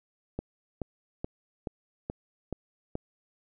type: click train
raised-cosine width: 2 ms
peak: -19 dBFS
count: 7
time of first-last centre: 0.39-2.954 s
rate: 2.34 Hz
effects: none

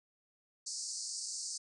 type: band-pass noise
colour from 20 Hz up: pink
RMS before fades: -41 dBFS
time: 0.66-1.58 s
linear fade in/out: 10 ms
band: 4500 to 9000 Hz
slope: 96 dB/octave
effects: none

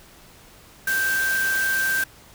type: tone in noise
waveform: sine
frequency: 1568 Hz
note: G6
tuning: in tune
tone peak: -20 dBFS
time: 0.87-2.04 s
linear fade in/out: 5 ms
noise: white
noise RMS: -30 dBFS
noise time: 0.87-2.04 s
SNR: +7 dB
effects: pink hiss -49 dBFS RMS until 2.34 s

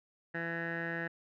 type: tone with low-pass filter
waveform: 15% pulse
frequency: 167.5 Hz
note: E3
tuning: 28 cents sharp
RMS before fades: -37 dBFS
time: 0.34-1.08 s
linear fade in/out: 10 ms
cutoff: 1800 Hz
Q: 7
effects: none

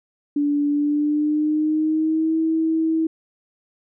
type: tone with pitch glide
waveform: sine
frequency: 290 to 321.8 Hz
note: D4 to E4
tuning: -22 to -42 cents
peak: -17 dBFS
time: 0.36-3.07 s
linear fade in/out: 5 ms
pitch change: +180 cents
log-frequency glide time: 0.69-2.37 s
effects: none

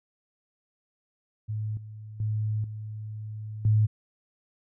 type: tone with level steps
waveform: sine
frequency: 107.5 Hz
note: A2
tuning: 40 cents flat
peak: -28 / -39 / -25 / -34 / -18 dBFS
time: 1.48-3.87 s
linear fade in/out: 20 ms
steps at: 1.77 / 2.2 / 2.64 / 3.65 s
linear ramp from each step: 2 ms
effects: none

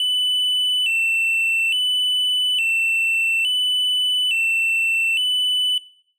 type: tone with vibrato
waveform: triangle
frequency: 2834 Hz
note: F7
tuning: 25 cents sharp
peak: -16 dBFS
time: 0-5.78 s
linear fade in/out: 2 ms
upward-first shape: square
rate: 0.58 Hz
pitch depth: 94 cents each way
effects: noise-tail reverb RT60 0.6 s tail -19 dB re dry

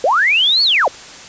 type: linear two-way sweep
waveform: sine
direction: up then down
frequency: 454.9 to 4526 to 454.9 Hz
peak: -10 dBFS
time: 0.04-0.88 s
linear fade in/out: 2 ms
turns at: 0.63 s
effects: white hiss -35 dBFS RMS until 1.28 s + resampled to 16000 Hz

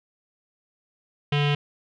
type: tone with low-pass filter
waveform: square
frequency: 145.3 Hz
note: D3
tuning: 18 cents flat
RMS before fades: -22 dBFS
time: 1.32-1.55 s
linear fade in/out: 5 ms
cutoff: 3000 Hz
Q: 5
effects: none

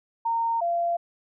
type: tone pair in turn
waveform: sine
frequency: 920 / 686.8 Hz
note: A#5 / F5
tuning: -23 / -29 cents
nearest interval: perfect fourth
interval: 506 cents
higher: first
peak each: -22 dBFS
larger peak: neither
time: 0.25-0.61 / 0.61-0.97 s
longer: neither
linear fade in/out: 10 ms
effects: none

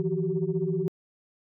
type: tone cluster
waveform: sine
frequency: 159 / 173 / 373.2 / 389.2 Hz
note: D#3 / F3 / F#4 / G4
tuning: +38 / -16 / +15 / -12 cents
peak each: -30 dBFS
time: 0-0.88 s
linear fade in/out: 0 ms
effects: tanh soft clip ceiling -14 dBFS

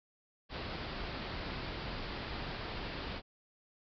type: low-pass noise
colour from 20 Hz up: pink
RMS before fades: -41 dBFS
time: 0.49-3.22 s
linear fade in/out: 50 ms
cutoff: 5000 Hz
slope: 96 dB/octave
effects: none

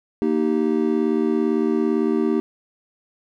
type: chord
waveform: triangle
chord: Eb major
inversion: second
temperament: just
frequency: 233.3 / 311.1 / 388.9 Hz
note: Bb3 / Eb4 / G4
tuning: +2 / 0 / -14 cents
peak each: -20 dBFS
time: 0.22-2.4 s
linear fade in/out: 0 ms
effects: none

